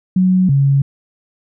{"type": "tone pair in turn", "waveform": "sine", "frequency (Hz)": [185, 138.59], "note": ["F#3", "C#3"], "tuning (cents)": [0, 0], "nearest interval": "perfect fourth", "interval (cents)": 500, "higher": "first", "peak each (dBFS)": -9, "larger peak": "neither", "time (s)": [[0.16, 0.49], [0.49, 0.82]], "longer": "neither", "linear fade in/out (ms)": 5, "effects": []}